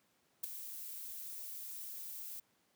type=noise with ADSR envelope; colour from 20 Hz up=violet; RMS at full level=-35 dBFS; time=0.43-2.4 s; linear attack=11 ms; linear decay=7 ms; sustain=-11 dB; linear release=6 ms; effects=pink hiss -74 dBFS RMS until 2.75 s + high-pass 150 Hz 12 dB/octave